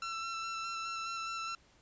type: tone with vibrato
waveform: sawtooth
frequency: 1341 Hz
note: E6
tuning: 29 cents sharp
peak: -33 dBFS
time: 0.02-1.55 s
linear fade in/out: 2 ms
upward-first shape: square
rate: 4.8 Hz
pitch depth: 12 cents each way
effects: pink hiss -65 dBFS RMS until 1.81 s + resampled to 16000 Hz